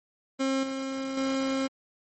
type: tone with level steps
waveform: 30% pulse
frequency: 267.7 Hz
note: C4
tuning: 40 cents sharp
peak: -22 / -28 / -23 dBFS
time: 0.39-1.68 s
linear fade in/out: 20 ms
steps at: 0.63 / 1.17 s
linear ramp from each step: 5 ms
effects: MP3 32 kbps